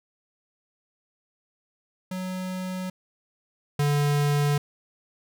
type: tone pair in turn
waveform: square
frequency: 185 / 145.23 Hz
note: F#3 / D3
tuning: 0 / -19 cents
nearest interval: major third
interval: 419 cents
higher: first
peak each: -30 / -21 dBFS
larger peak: second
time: 2.11-2.9 / 3.79-4.58 s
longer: neither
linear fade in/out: 5 ms
effects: none